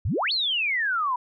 sine exponential two-way sweep, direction up then down, 71.5 to 4474 to 958 Hz, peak -22 dBFS, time 0.05-1.16 s, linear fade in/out 5 ms, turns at 0.32 s, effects none

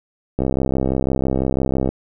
click train, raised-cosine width 2 ms, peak -6 dBFS, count 100, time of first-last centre 0.39-1.89 s, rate 66 Hz, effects none

